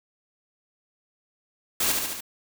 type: noise with echo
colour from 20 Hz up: white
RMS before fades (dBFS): -24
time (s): 1.8-1.92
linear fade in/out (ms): 5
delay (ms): 72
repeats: 4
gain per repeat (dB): -3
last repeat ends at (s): 2.208
effects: none